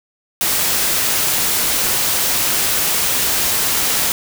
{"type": "noise", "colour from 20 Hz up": "white", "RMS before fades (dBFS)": -17, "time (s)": [0.41, 4.12], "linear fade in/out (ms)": 0, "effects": []}